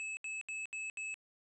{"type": "tone bursts", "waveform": "square", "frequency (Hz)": 2600, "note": "E7", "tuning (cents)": -24, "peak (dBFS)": -39, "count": 5, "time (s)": [0, 1.142], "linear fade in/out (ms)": 0, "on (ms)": 170, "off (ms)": 73, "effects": ["resampled to 22050 Hz"]}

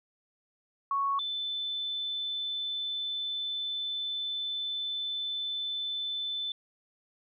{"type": "tone pair in turn", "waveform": "sine", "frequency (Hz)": [1108.7, 3520], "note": ["C#6", "A7"], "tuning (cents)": [0, 0], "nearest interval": "octave + minor sixth", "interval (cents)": 2000, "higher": "second", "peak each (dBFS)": [-26, -31], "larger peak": "first", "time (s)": [[0.91, 1.19], [1.19, 6.52]], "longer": "second", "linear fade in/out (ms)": 2, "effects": []}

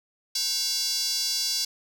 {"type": "tone with high-pass filter", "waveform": "square", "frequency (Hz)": 310, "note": "D#4", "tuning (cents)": -6, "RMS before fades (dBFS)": -27, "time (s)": [0.35, 1.65], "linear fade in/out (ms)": 5, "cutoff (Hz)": 4800, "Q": 4.5, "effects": []}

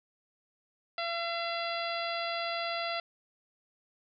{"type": "harmonic tone", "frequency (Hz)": 679, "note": "F5", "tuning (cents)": -49, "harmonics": [1, 2, 3, 4, 5, 6, 7], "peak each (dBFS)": [-35, -38, -40, -41, -42, -43, -43], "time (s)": [0.98, 3], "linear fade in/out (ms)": 2, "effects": []}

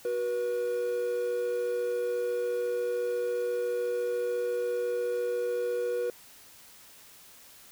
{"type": "tone pair together", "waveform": "triangle", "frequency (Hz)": [370, 484.1], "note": ["F#4", "B4"], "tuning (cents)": [0, -35], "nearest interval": "perfect fourth", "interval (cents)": 465, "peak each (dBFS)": [-34, -26], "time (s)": [0.05, 6.1], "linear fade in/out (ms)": 2, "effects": ["white hiss -53 dBFS RMS until 7.71 s"]}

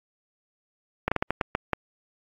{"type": "slowing click train", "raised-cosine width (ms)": 0.5, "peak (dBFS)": -8, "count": 8, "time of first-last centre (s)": [1.08, 1.733], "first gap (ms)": 36, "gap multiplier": 1.31, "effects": ["AAC 48 kbps"]}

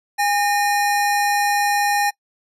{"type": "tone pair together", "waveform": "square", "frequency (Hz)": [818, 1829.5], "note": ["G#5", "A#6"], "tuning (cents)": [-26, -33], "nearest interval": "octave + major second", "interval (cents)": 1393, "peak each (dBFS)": [-18, -23], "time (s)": [0.18, 2.11], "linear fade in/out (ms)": 20, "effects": ["noise-tail reverb RT60 0.1 s tail -24 dB re dry", "resampled to 32000 Hz"]}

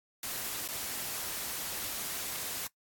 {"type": "noise with dropouts", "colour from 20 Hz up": "white", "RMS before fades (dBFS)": -37, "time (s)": [0.23, 2.67], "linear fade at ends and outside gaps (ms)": 2, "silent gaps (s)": [0.678, 0.686], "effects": ["noise-tail reverb RT60 0.1 s tail -20 dB re dry", "AAC 64 kbps"]}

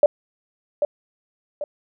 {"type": "tone with echo", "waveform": "sine", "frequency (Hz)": 587.3, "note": "D5", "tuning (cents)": 0, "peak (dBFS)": -8, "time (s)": [0.03, 0.06], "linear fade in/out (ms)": 2, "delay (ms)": 790, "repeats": 2, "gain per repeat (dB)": -8, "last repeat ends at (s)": 1.64, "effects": []}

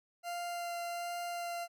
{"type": "tone with vibrato", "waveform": "40% pulse", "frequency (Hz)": 694, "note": "F5", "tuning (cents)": -11, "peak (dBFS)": -36, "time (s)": [0.23, 1.68], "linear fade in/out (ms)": 50, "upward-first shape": "sine", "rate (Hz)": 1.3, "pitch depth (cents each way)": 9, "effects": []}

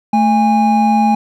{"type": "tone pair together", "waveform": "triangle", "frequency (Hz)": [220, 819.2], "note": ["A3", "G#5"], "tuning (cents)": [0, -24], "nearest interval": "octave + major seventh", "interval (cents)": 2276, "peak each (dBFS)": -10, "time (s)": [0.13, 1.15], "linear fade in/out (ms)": 5, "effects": []}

